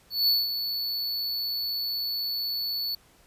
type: tone with ADSR envelope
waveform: square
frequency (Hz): 4442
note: C#8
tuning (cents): +3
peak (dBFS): -19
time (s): 0.1-2.95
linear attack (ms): 180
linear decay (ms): 190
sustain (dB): -9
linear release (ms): 4
effects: pink hiss -59 dBFS RMS until 3.26 s + resampled to 32000 Hz